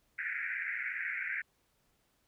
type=band-pass noise; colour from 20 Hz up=white; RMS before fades=-37 dBFS; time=0.18-1.42 s; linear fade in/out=10 ms; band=1500 to 2300 Hz; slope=96 dB/octave; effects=pink hiss -74 dBFS RMS until 2.27 s